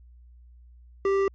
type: tone with hard clipping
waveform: sine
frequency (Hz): 392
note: G4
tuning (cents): 0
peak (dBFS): -22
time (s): 1.05-1.28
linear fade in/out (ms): 2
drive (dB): 10
effects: added 60 Hz sine -48 dBFS peak until 1.34 s + MP3 32 kbps